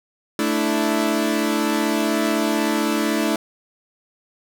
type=chord; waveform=sawtooth; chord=A suspended fourth; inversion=none; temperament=equal; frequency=220 / 293.7 / 329.6 Hz; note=A3 / D4 / E4; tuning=0 / 0 / 0 cents; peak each=-19 dBFS; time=0.39-3.36 s; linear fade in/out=2 ms; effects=none